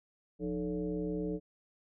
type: tone with frequency modulation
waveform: sine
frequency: 306 Hz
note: D#4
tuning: 29 cents flat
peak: -32 dBFS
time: 0.39-1.4 s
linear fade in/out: 50 ms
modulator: 130 Hz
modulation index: 1.4
effects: none